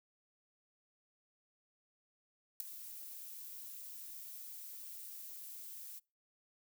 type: noise with ADSR envelope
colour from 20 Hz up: violet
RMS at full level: -34 dBFS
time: 2.6-6 s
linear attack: 4 ms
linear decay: 6 ms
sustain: -15 dB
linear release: 24 ms
effects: noise-tail reverb RT60 0.3 s tail -26 dB re dry